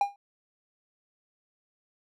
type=tone with exponential decay; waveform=triangle; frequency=806 Hz; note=G5; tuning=48 cents sharp; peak=-16 dBFS; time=0.01-0.16 s; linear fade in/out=2 ms; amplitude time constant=31 ms; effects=none